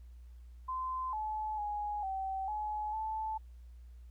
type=tone with pitch steps; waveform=sine; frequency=1033 / 860 / 832 / 769 / 848 / 874 Hz; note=C6 / A5 / G#5 / G5 / G#5 / A5; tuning=-22 / -40 / +3 / -33 / +36 / -12 cents; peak=-34 dBFS; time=0.68-3.38 s; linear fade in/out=10 ms; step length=450 ms; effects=added 60 Hz sine -49 dBFS peak until 4.1 s + pink hiss -75 dBFS RMS until 4.1 s